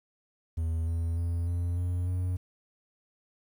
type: tone with pitch steps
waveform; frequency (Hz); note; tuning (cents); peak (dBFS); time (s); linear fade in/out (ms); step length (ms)
triangle; 81.6 / 83.31 / 85.07 / 86.85 / 88.68 / 90.54; E2 / E2 / F2 / F2 / F2 / F#2; -17 / +19 / -45 / -9 / +27 / -37; -25; 0.57-2.37; 10; 300
effects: 10-bit